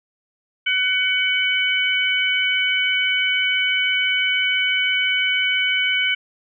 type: harmonic tone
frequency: 751 Hz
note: F#5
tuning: 26 cents sharp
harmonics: 2 / 3 / 4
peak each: -24 / -20 / -21 dBFS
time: 0.66-6.15 s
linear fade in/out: 10 ms
effects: none